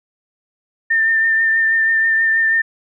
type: tone with vibrato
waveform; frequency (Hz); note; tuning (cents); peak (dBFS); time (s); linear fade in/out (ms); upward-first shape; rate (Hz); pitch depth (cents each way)
sine; 1800; A6; +39; -12; 0.9-2.62; 10; triangle; 6.2; 24
effects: none